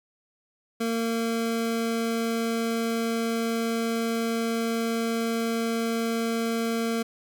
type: tone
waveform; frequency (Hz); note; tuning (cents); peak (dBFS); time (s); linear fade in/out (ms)
25% pulse; 228.8; A#3; -32; -21; 0.8-7.03; 10
effects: none